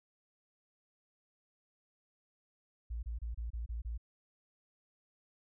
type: tone bursts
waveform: sine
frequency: 57.3 Hz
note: A#1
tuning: 29 cents flat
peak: -36 dBFS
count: 7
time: 2.9-3.978 s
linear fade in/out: 10 ms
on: 130 ms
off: 28 ms
effects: none